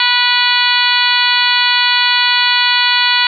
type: harmonic tone with a mistuned harmonic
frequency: 489 Hz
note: B4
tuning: 17 cents flat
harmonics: 2 / 3 / 4 / 5 / 6 / 7 / 8 / 9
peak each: -18 / -18 / -18 / -18 / -18 / -18 / -18 / -18 dBFS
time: 0-3.27 s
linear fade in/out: 2 ms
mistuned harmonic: 8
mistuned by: +20 cents
effects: none